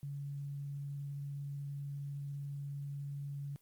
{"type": "tone", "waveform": "sine", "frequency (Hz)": 141.6, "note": "C#3", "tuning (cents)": 37, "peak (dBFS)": -39, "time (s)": [0.03, 3.56], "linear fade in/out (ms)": 0, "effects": ["white hiss -71 dBFS RMS until 3.61 s", "Opus 24 kbps"]}